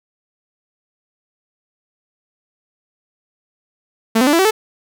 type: tone with pitch steps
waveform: sawtooth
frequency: 224.1 / 255.9 / 292.3 / 333.8 / 381.3 / 435.4 Hz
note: A3 / C4 / D4 / E4 / G4 / A4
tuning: +32 / -38 / -8 / +22 / -48 / -18 cents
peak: -7 dBFS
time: 4.15-4.51 s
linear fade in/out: 10 ms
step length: 60 ms
effects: none